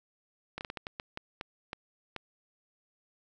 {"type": "slowing click train", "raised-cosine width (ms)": 0.3, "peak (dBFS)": -21, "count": 11, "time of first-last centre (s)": [0.58, 2.163], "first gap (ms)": 29, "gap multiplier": 1.35, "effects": []}